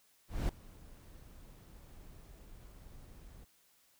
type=noise with ADSR envelope; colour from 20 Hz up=brown; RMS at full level=-31 dBFS; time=0.28-3.45 s; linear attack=210 ms; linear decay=4 ms; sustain=-23 dB; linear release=18 ms; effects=white hiss -69 dBFS RMS until 3.99 s